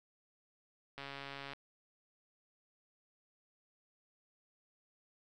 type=click train; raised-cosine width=0.3 ms; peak=-29 dBFS; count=78; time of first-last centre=0.98-1.534 s; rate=139 Hz; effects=none